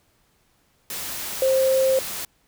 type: tone in noise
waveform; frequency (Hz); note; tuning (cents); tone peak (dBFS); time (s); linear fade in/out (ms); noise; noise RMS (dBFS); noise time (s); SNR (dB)
sine; 528; C5; +16; -16; 1.42-1.99; 2; white; -31; 0.9-2.25; +12
effects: pink hiss -64 dBFS RMS until 2.47 s